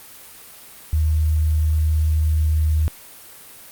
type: tone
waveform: sine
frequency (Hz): 77.78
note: D#2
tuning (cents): 0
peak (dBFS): -15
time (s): 0.93-2.88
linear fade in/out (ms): 0
effects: white hiss -42 dBFS RMS until 3.71 s + Opus 32 kbps